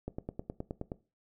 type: click train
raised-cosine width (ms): 2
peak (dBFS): -23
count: 9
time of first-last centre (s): 0.08-0.919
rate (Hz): 9.54
effects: noise-tail reverb RT60 0.3 s tail -18 dB re dry